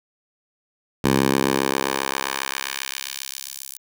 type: tone with high-pass filter sweep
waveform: 10% pulse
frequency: 67.5 Hz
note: C#2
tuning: 45 cents flat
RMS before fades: -24 dBFS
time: 1.04-3.78 s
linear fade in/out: 5 ms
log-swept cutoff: 150 to 8500 Hz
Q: 0.77
effects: none